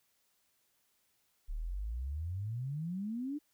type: exponential sweep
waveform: sine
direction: up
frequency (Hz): 34.74 to 304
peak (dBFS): -35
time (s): 1.48-3.39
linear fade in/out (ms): 20
effects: white hiss -75 dBFS RMS until 3.53 s